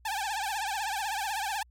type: tone with vibrato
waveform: sawtooth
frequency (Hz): 830.6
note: G#5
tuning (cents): 0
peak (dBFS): -26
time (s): 0.05-1.63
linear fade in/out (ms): 5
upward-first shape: triangle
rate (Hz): 16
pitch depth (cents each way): 170
effects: added 60 Hz sine -56 dBFS peak until 1.7 s + MP3 64 kbps